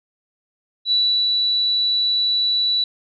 sine tone with ADSR envelope, 3946 Hz, B7, 2 cents flat, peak -14 dBFS, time 0.85-2.84 s, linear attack 66 ms, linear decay 350 ms, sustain -2 dB, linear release 3 ms, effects none

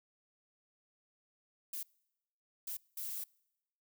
violet noise bursts at uneven times, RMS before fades -41 dBFS, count 3, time 1.73-1.83 / 2.67-2.77 / 2.97-3.24 s, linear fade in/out 5 ms, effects noise-tail reverb RT60 0.9 s tail -26 dB re dry

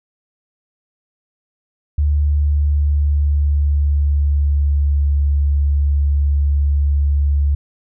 sine tone with pitch glide, 73.42 to 71.49 Hz, D2 to D2, 0 to -46 cents, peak -12 dBFS, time 1.98-7.55 s, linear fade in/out 5 ms, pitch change -46 cents, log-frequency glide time 2.09-5.12 s, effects none

